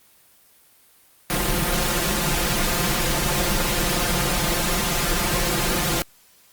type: noise with comb filter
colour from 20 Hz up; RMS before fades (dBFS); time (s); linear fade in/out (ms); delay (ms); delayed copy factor
pink; -22; 1.3-6.02; 0; 5.7; +0.95
effects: white hiss -55 dBFS RMS until 6.52 s + Opus 32 kbps